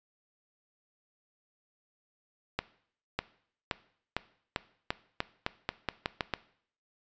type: accelerating click train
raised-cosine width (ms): 0.3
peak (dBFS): -13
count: 13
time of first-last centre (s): 2.59-6.338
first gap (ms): 600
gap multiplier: 0.87
effects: noise-tail reverb RT60 0.6 s tail -18 dB re dry + resampled to 16000 Hz